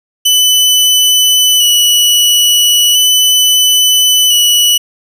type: tone with vibrato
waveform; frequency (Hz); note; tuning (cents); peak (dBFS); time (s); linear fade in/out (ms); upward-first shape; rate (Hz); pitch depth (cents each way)
sawtooth; 2971; F#7; +6; -3; 0.25-4.78; 10; square; 0.37; 16
effects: none